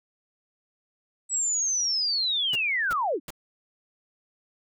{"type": "linear sweep", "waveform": "sine", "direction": "down", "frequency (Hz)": [7902, 239.6], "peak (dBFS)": -23, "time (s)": [1.29, 3.2], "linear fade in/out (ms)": 50}
{"type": "noise bursts", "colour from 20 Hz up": "pink", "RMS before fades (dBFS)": -37, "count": 3, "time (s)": [2.53, 3.305], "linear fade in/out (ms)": 2, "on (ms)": 25, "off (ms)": 350}
{"effects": []}